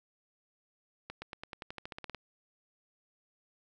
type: accelerating click train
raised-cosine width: 0.3 ms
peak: -25 dBFS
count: 14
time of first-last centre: 1.1-2.147 s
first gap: 120 ms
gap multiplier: 0.93
effects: none